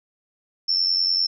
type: tone with amplitude modulation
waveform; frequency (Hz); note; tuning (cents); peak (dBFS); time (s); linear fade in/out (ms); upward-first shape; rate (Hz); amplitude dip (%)
sine; 5360; E8; +28; -15; 0.68-1.27; 10; sine; 90.1; 70
effects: none